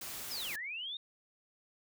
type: noise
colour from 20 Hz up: white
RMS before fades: -43 dBFS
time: 0.01-0.56 s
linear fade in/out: 5 ms
type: linear two-way sweep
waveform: sine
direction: down then up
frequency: 5270 to 1661.2 to 3735 Hz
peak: -38 dBFS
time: 0.31-0.97 s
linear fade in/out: 2 ms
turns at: 0.56 s
effects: none